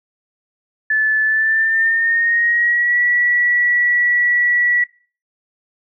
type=tone with pitch glide; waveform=sine; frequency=1740 to 1941.8 Hz; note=A6 to B6; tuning=-20 to -30 cents; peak=-13 dBFS; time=0.9-4.84 s; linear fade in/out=5 ms; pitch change=+190 cents; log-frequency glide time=1.24-2.99 s; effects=noise-tail reverb RT60 0.4 s tail -20 dB re dry